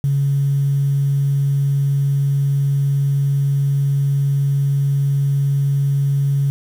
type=tone; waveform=sine; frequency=139.6 Hz; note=C#3; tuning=13 cents sharp; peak=-13 dBFS; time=0.04-6.5 s; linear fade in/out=0 ms; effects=tanh soft clip ceiling -9 dBFS + 7-bit